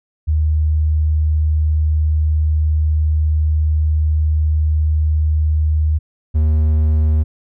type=tone pair in turn; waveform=sine / triangle; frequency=77.1 / 77.1 Hz; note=D#2 / D#2; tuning=-15 / -15 cents; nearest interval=unison; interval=0 cents; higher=neither; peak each=-12 / -9 dBFS; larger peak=second; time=0.27-5.99 / 6.34-7.24 s; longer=first; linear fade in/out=20 ms; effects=none